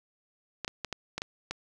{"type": "clicks", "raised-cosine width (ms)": 0.2, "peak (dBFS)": -16, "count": 7, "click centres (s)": [0.647, 0.679, 0.847, 0.927, 1.18, 1.219, 1.51], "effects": []}